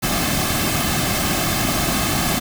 pink noise with comb filter, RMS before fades -20 dBFS, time 0.02-2.4 s, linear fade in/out 20 ms, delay 2.1 ms, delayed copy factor -0.6, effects none

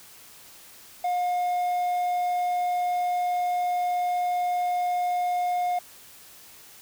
triangle tone, 715 Hz, F5, 41 cents sharp, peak -21 dBFS, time 1.04-5.79 s, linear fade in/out 5 ms, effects white hiss -49 dBFS RMS until 6.81 s

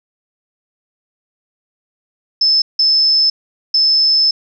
sine tone bursts at uneven times, 5250 Hz, E8, 8 cents flat, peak -9 dBFS, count 3, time 2.41-2.62 / 2.79-3.3 / 3.74-4.31 s, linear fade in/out 5 ms, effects none

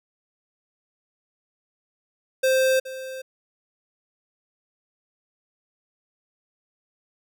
square tone with echo, 523.3 Hz, C5, in tune, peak -18 dBFS, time 2.43-2.8 s, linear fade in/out 10 ms, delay 420 ms, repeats 1, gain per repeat -15 dB, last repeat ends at 3.22 s, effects none

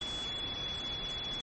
sine tone in noise, 3402 Hz, G#7, 41 cents sharp, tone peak -36 dBFS, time 0.01-1.41 s, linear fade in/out 5 ms, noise pink, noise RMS -43 dBFS, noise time 0.01-1.41 s, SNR +4 dB, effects MP3 32 kbps

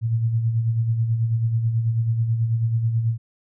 sine tone with tremolo, 114.3 Hz, A#2, 34 cents flat, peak -16 dBFS, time 0.01-3.18 s, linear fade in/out 50 ms, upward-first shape sine, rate 9.2 Hz, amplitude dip 50%, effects none

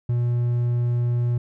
triangle tone, 120.5 Hz, B2, 42 cents flat, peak -17 dBFS, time 0.09-1.38 s, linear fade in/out 5 ms, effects none

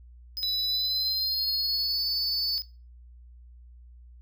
square tone with tremolo, 5040 Hz, D#8, 21 cents sharp, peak -30 dBFS, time 0.37-2.62 s, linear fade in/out 0 ms, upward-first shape triangle, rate 19 Hz, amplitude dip 45%
triangle tone with pitch glide, 3951 to 4512 Hz, B7 to C#8, 0 to +30 cents, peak -25 dBFS, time 0.43-2.58 s, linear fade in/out 0 ms, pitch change +230 cents, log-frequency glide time 0.66-2.03 s
effects noise-tail reverb RT60 0.3 s tail -19 dB re dry + added 60 Hz sine -47 dBFS peak until 4.21 s

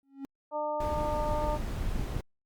triangle tone with exponential growth, 273.6 Hz, C#4, 23 cents flat, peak -31 dBFS, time 0.03-0.25 s, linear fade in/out 0 ms, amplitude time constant 46 ms
harmonic tone, 300 Hz, D4, 37 cents sharp, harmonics 1 / 2 / 3 / 4, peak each -44 / -32 / -33 / -41 dBFS, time 0.51-1.59 s, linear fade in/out 50 ms
brown noise, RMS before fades -33 dBFS, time 0.8-2.21 s, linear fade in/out 5 ms
clicks, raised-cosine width 5 ms, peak -23 dBFS, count 3, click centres 1.955 / 1.996 / 2.166 s
effects Opus 48 kbps

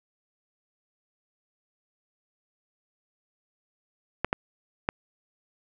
clicks, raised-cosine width 0.5 ms, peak -9 dBFS, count 3, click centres 4.246 / 4.329 / 4.889 s, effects none

